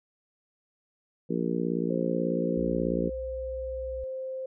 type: harmonic tone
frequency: 58.27 Hz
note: A#1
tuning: in tune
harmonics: 3 / 4 / 5 / 6 / 7 / 8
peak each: -31 / -32 / -33 / -34 / -34 / -35 dBFS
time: 1.29-3.1 s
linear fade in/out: 20 ms
type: tone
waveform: sine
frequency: 523.3 Hz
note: C5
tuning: in tune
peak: -32 dBFS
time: 1.9-4.46 s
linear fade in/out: 5 ms
type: tone with pitch glide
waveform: sine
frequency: 61 to 61.74 Hz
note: B1 to B1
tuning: -21 to 0 cents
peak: -38 dBFS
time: 2.57-4.04 s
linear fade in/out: 0 ms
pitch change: +21 cents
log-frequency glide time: 2.83-2.94 s
effects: none